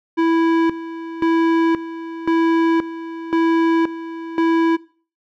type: tone with tremolo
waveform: square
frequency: 329.6 Hz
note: E4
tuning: in tune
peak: -14 dBFS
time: 0.17-4.77 s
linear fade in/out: 20 ms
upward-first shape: square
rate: 0.95 Hz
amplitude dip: 80%
effects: noise-tail reverb RT60 0.4 s tail -20 dB re dry + low-pass 2000 Hz 12 dB/octave